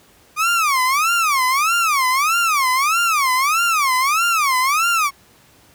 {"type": "tone with vibrato", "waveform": "30% pulse", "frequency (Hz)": 1189, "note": "D6", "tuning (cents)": 21, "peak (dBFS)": -12, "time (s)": [0.36, 5.11], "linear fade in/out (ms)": 50, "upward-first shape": "sine", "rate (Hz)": 1.6, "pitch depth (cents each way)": 280, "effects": ["pink hiss -51 dBFS RMS until 5.74 s", "high-pass 60 Hz 12 dB/octave"]}